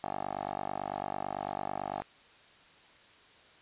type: tone with band-pass filter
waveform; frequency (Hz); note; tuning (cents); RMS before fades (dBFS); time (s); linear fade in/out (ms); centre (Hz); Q
10% pulse; 49; G1; 0; -37; 0.04-2.02; 0; 790; 3.3
effects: white hiss -58 dBFS RMS until 3.61 s + resampled to 8000 Hz